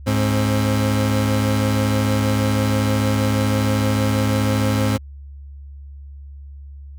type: tone pair together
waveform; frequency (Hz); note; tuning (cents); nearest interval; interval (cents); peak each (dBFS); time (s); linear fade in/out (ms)
30% pulse; 105.14 / 266; G#2 / C4; +22 / +29; octave + major third; 1607; -15 / -19; 0.06-4.98; 20
effects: added 70 Hz sine -34 dBFS peak until 6.98 s